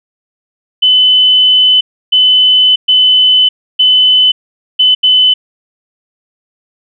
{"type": "tone bursts at uneven times", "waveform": "sine", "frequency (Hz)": 3020, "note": "F#7", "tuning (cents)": 35, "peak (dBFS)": -4, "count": 6, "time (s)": [[0.82, 1.81], [2.12, 2.76], [2.88, 3.49], [3.79, 4.32], [4.79, 4.95], [5.03, 5.34]], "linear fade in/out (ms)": 10, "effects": []}